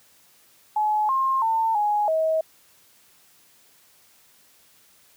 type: tone with pitch steps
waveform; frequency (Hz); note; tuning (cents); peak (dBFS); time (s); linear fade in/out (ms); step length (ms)
sine; 850 / 1064 / 898 / 834 / 638; G#5 / C6 / A5 / G#5 / D#5; +40 / +29 / +35 / +7 / +43; -19; 0.76-2.41; 5; 330
effects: white hiss -57 dBFS RMS until 5.16 s + high-pass 60 Hz 12 dB/octave